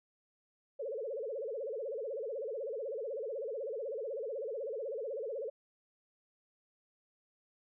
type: tone with vibrato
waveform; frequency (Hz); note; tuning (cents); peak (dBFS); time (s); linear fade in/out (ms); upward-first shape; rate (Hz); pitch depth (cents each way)
sine; 493.9; B4; 0; -36; 0.79-5.5; 10; sine; 16; 260
effects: none